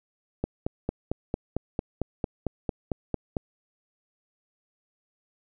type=click train; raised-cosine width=2 ms; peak=-13 dBFS; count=14; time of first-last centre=0.44-3.368 s; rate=4.44 Hz; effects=none